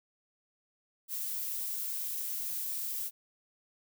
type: noise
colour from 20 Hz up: violet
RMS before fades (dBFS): -36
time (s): 1.08-3.11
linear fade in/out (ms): 50
effects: none